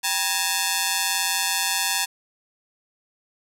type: ring-modulated tone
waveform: 5% pulse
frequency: 875 Hz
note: A5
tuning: 10 cents flat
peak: -6 dBFS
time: 0.03-2.06 s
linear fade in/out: 20 ms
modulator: 89.4 Hz
effects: none